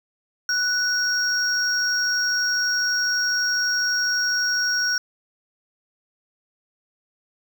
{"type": "tone pair together", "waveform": "triangle", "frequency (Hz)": [1480, 5588], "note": ["F#6", "F8"], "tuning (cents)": [0, 0], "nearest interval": "octave + major seventh", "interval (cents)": 2300, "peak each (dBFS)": -21, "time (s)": [0.49, 4.98], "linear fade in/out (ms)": 2, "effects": []}